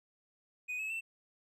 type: tone with pitch steps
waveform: triangle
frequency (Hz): 2489 / 2581 / 2677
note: D#7 / E7 / E7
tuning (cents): 0 / -37 / +26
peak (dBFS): -34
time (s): 0.68-1.01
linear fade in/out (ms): 20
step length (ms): 110
effects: none